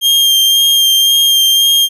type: tone with vibrato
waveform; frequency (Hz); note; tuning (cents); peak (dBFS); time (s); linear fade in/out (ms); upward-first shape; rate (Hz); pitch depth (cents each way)
40% pulse; 3200; G7; +35; -6; 0.01-1.89; 50; sine; 1.9; 16
effects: none